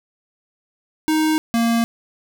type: tone pair in turn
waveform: square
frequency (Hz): 312.3 / 231.7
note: D#4 / A#3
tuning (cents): +7 / -10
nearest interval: perfect fourth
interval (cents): 517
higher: first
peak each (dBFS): -16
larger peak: neither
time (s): 1.08-1.38 / 1.54-1.84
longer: neither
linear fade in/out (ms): 0
effects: none